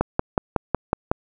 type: click train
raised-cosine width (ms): 1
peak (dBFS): -4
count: 7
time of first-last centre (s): 0.01-1.115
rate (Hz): 5.43
effects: none